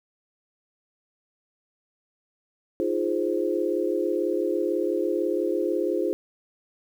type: chord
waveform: sine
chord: F minor seventh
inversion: third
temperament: equal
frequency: 311.1 / 349.2 / 415.3 / 523.3 Hz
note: Eb4 / F4 / Ab4 / C5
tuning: 0 / 0 / 0 / 0 cents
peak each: -30 / -26 / -28 / -29 dBFS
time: 2.8-6.13 s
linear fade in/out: 0 ms
effects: 9-bit